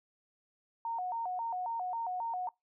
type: tone with vibrato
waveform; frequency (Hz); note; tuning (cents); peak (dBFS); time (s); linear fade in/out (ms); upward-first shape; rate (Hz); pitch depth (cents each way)
sine; 820; G#5; -22; -33; 0.85-2.49; 2; square; 3.7; 200
effects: noise-tail reverb RT60 0.2 s tail -25 dB re dry